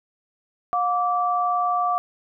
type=tone pair together; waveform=sine; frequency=715.1 / 1163 Hz; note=F5 / D6; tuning=+41 / -17 cents; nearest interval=minor sixth; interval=842 cents; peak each=-22 dBFS; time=0.73-1.98 s; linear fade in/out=0 ms; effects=none